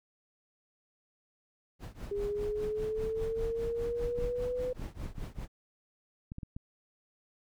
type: noise with tremolo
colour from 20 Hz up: brown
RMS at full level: -37 dBFS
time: 1.79-5.48 s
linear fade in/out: 50 ms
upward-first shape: triangle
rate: 5 Hz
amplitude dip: 95%
type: linear sweep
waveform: sine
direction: up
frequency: 404.4 to 504 Hz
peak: -31 dBFS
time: 2.11-4.73 s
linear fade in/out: 5 ms
type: clicks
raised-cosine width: 5 ms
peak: -28 dBFS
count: 9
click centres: 4.188 / 4.796 / 5.06 / 5.183 / 5.387 / 6.319 / 6.384 / 6.432 / 6.565 s
effects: none